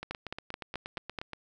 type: two click trains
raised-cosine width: 0.3 ms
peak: -22 / -19 dBFS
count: 12 / 6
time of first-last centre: 0.03-1.333 / 0.11-1.188 s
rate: 8.44 / 4.64 Hz
effects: none